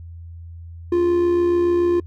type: tone with amplitude modulation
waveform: triangle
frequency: 349 Hz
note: F4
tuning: 1 cent flat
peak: -11 dBFS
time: 0.92-2 s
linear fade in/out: 5 ms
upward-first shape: sine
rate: 67 Hz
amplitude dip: 35%
effects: noise-tail reverb RT60 0.1 s tail -24 dB re dry + added 84 Hz sine -34 dBFS peak until 2.06 s